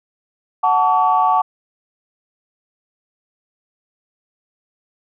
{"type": "chord", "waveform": "sine", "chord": "F# minor", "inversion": "none", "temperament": "equal with one note detuned", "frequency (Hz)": [740, 880, 1137.3], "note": ["F#5", "A5", "C#6"], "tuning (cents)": [0, 0, 44], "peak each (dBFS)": -16, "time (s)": [0.63, 1.42], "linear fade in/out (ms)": 10, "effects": ["tanh soft clip ceiling -2 dBFS"]}